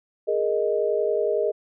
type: chord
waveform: sine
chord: Ab suspended second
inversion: none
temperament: equal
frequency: 415.3 / 466.2 / 622.3 Hz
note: Ab4 / Bb4 / Eb5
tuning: 0 / 0 / 0 cents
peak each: -24 / -25 / -25 dBFS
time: 0.27-1.52 s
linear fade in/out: 20 ms
effects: none